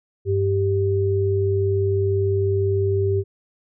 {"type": "tone pair together", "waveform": "sine", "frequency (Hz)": [98, 392], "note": ["G2", "G4"], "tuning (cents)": [0, 0], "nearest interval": "2 octaves", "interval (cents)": 2400, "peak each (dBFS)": -20, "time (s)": [0.25, 3.24], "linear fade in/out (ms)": 50, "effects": []}